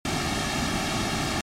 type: noise with comb filter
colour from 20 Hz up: pink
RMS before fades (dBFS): -26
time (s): 0.05-1.41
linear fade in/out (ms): 2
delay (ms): 2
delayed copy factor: -0.75
effects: low-pass 7000 Hz 12 dB/octave + MP3 96 kbps